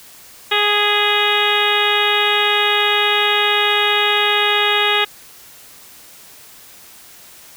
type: harmonic tone with a mistuned harmonic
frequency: 415.3 Hz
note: G#4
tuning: in tune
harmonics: 1 / 2 / 3 / 4 / 5 / 6 / 7 / 8 / 9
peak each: -22 / -22 / -22 / -22 / -22 / -22 / -22 / -22 / -22 dBFS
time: 0.51-5.05 s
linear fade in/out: 10 ms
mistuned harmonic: 5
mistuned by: -17 cents
effects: white hiss -42 dBFS RMS until 7.56 s